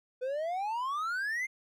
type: exponential sweep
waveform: triangle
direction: up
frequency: 493.8 to 2136 Hz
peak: -29 dBFS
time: 0.21-1.47 s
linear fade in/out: 20 ms
effects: none